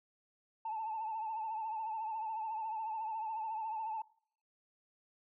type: tone with vibrato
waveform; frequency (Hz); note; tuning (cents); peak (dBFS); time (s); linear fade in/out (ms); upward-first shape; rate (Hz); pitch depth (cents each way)
sine; 880; A5; 0; -35; 0.65-4.02; 5; triangle; 14; 71
effects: noise-tail reverb RT60 0.6 s tail -23 dB re dry + tanh soft clip ceiling -32 dBFS